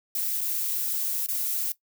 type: noise with dropouts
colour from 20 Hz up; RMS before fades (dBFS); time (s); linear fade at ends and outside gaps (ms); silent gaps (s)
violet; -28; 0.15-1.72; 2; 0.408-0.412 / 1.263-1.286
effects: noise-tail reverb RT60 0.1 s tail -17 dB re dry